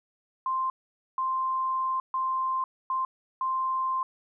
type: tone bursts at uneven times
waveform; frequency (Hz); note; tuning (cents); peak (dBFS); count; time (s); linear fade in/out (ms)
sine; 1046.5; C6; 0; -25; 5; 0.46-0.7 / 1.18-2 / 2.14-2.64 / 2.9-3.05 / 3.41-4.03; 2
effects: none